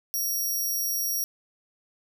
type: tone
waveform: 5% pulse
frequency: 5660 Hz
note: F8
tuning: 22 cents sharp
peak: -20 dBFS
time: 0.14-1.24 s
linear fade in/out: 0 ms
effects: none